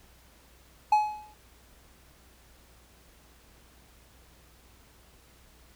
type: tone with exponential decay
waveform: triangle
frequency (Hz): 847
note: G#5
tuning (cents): +34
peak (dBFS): -14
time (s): 0.92-1.34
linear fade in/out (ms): 5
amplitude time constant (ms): 90
effects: added 60 Hz sine -59 dBFS peak until 5.75 s + pink hiss -59 dBFS RMS until 5.75 s